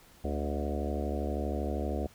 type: harmonic tone with a mistuned harmonic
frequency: 72.6 Hz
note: D2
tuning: 19 cents flat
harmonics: 1 / 3 / 4 / 5 / 6 / 7 / 8 / 9 / 10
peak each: -33 / -38 / -39 / -40 / -41 / -41 / -42 / -43 / -43 dBFS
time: 0.24-2.07 s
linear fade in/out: 5 ms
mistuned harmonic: 9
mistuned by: -31 cents
effects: pink hiss -58 dBFS RMS until 2.14 s